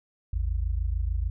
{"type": "tone pair together", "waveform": "sine", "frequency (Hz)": [53.49, 80.2], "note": ["A1", "E2"], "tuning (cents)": [-48, -47], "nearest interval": "perfect fifth", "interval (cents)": 701, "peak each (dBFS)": [-26, -29], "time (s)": [0.33, 1.3], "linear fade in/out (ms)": 5, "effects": []}